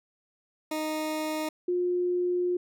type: tone pair in turn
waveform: 20% pulse / sine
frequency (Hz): 310.1 / 356.7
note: D#4 / F4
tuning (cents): -6 / +37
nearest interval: major second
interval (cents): 243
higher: second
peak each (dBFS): -24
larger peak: neither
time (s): 0.71-1.49 / 1.68-2.57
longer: second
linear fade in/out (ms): 5
effects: none